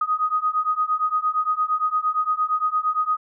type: beating tone pair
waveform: sine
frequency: 1244.5 / 1253.2 Hz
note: D#6 / D#6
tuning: 0 / +12 cents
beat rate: 8.7 Hz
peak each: -23 / -22 dBFS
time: 0.01-3.17 s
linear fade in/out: 5 ms
effects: none